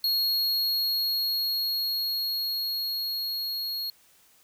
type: tone with level ramp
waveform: square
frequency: 4303 Hz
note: C8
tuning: 48 cents sharp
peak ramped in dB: -23 to -30 dBFS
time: 0.04-3.9 s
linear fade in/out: 2 ms
effects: white hiss -60 dBFS RMS until 4.43 s